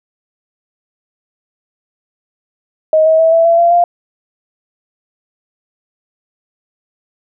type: tone with pitch steps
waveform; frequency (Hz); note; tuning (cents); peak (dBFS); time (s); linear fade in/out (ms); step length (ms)
sine; 628 / 639 / 650.1 / 661.5 / 673.1 / 684.8 / 696.8; D#5 / D#5 / E5 / E5 / E5 / F5 / F5; +16 / +46 / -24 / +6 / +36 / -34 / -4; -6; 2.93-3.84; 2; 130
effects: none